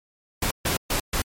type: noise bursts at uneven times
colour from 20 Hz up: pink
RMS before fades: -24 dBFS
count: 4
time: 0.42-0.51 / 0.65-0.77 / 0.9-1 / 1.13-1.22 s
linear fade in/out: 5 ms
effects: MP3 64 kbps